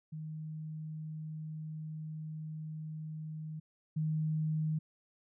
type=tone pair in turn; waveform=sine; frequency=155.9 / 155.9 Hz; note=D#3 / D#3; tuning=+4 / +4 cents; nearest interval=unison; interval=0 cents; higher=neither; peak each=-39 / -30 dBFS; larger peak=second; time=0.12-3.6 / 3.96-4.79 s; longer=first; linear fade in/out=10 ms; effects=none